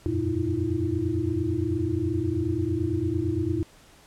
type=tone cluster; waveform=sine; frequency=86.3 / 95.3 / 118.2 / 315 / 343.7 Hz; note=F2 / G2 / A#2 / D#4 / F4; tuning=-20 / -48 / +24 / +21 / -28 cents; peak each=-32 / -31 / -31 / -28 / -29 dBFS; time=0.06-3.63 s; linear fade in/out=0 ms; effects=pink hiss -54 dBFS RMS until 4.06 s + low-pass 11000 Hz 12 dB/octave